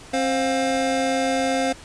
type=tone cluster; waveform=square; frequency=267.1 / 526 / 709 Hz; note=C4 / C5 / F5; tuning=+36 / +9 / +26 cents; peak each=-25 dBFS; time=0.13-1.73 s; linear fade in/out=10 ms; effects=pink hiss -43 dBFS RMS until 1.84 s + resampled to 22050 Hz